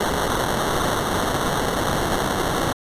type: noise with sample-and-hold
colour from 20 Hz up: blue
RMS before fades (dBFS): -22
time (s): 0-2.73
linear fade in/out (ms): 10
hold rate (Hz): 2450
effects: resampled to 32000 Hz